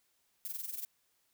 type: noise with amplitude modulation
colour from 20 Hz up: violet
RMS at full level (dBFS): -38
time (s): 0.45-0.85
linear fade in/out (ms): 0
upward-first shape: sine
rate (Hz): 21.4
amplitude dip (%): 75
effects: white hiss -75 dBFS RMS until 1.33 s